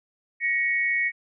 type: tone pair together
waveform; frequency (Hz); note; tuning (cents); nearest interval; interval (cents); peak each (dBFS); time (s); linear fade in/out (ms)
sine; 1897.7 / 2217; A#6 / C#7; +30 / 0; minor third; 270; -24; 0.4-1.12; 50
effects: none